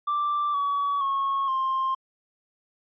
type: tone with pitch steps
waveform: triangle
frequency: 1174.7 / 1134 / 1094.8 / 1056.9 Hz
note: D6 / C#6 / C#6 / C6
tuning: 0 / +39 / -22 / +17 cents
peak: -20 dBFS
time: 0.07-1.95 s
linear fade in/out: 10 ms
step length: 470 ms
effects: tanh soft clip ceiling -18 dBFS + resampled to 11025 Hz